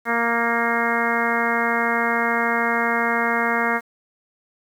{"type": "harmonic tone with a mistuned harmonic", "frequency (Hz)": 233.1, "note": "A#3", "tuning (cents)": 0, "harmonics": [1, 2, 3, 4, 5, 6, 7, 8, 9], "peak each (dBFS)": [-27, -27, -27, -27, -27, -27, -27, -27, -27], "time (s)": [0.05, 3.81], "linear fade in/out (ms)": 50, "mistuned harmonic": 9, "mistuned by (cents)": 28, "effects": ["8-bit"]}